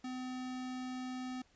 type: tone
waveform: square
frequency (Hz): 254.7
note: C4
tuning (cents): -46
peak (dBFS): -40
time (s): 0.04-1.42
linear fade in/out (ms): 5
effects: pink hiss -69 dBFS RMS until 1.55 s + resampled to 16000 Hz